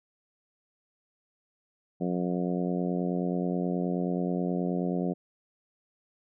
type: harmonic tone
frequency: 89.4 Hz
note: F2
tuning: 41 cents sharp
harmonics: 2 / 3 / 4 / 5 / 6 / 7 / 8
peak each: -29 / -33 / -35 / -37 / -39 / -40 / -41 dBFS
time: 2-5.14 s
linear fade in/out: 20 ms
effects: none